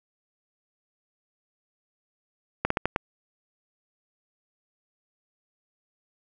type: slowing click train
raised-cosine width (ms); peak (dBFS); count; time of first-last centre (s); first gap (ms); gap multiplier
0.5; -8; 5; 2.65-2.961; 54; 1.25
effects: none